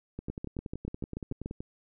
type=two click trains; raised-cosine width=3 ms; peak=-22 / -24 dBFS; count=9 / 16; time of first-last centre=0.3-1.459 / 0.19-1.605 s; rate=6.9 / 10.6 Hz; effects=none